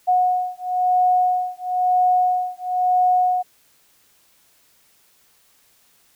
sine beating tone pair, 729 / 730 Hz, F#5 / F#5, -26 / -24 cents, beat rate 1 Hz, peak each -19 dBFS, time 0.07-3.43 s, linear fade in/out 20 ms, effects white hiss -58 dBFS RMS until 6.15 s

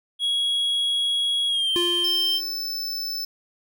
triangle tone with pitch glide, 3322 to 3141 Hz, G#7 to G7, 0 to +3 cents, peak -19 dBFS, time 0.19-2.41 s, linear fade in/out 50 ms, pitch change -97 cents, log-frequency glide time 1.48-1.7 s
square tone with exponential decay, 349.2 Hz, F4, in tune, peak -22 dBFS, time 1.76-2.82 s, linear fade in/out 0 ms, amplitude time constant 230 ms
square tone, 5274 Hz, E8, in tune, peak -27 dBFS, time 2.04-3.25 s, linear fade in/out 5 ms
effects none

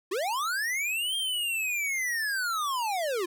square linear two-way sweep, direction up then down, 333.8 to 3216 to 333.8 Hz, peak -28 dBFS, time 0.11-3.26 s, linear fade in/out 10 ms, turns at 1.16 s, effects none

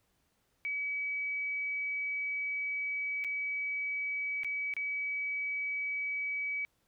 sine tone with dropouts, 2280 Hz, C#7, 48 cents sharp, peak -32 dBFS, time 0.65-6.65 s, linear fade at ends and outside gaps 0 ms, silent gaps 3.24-3.246 / 4.434-4.446 / 4.738-4.766 s, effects pink hiss -75 dBFS RMS until 6.87 s

